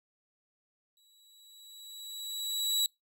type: tone with exponential growth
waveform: sawtooth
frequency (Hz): 3905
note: B7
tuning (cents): -20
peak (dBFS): -22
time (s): 0.97-2.86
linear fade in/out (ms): 1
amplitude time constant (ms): 410
effects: noise-tail reverb RT60 0.2 s tail -26 dB re dry